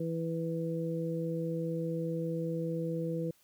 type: harmonic tone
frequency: 164.81 Hz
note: E3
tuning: in tune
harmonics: 1 / 2 / 3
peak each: -34 / -38 / -36 dBFS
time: 0-3.31 s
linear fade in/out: 5 ms
effects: white hiss -67 dBFS RMS until 3.43 s